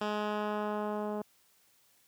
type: tone with low-pass filter sweep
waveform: 10% pulse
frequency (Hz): 210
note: G#3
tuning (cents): +19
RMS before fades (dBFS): -34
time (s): 0.01-1.22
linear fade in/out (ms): 5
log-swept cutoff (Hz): 4200 to 670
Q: 0.72
effects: white hiss -67 dBFS RMS until 2.07 s + high-pass 60 Hz 12 dB/octave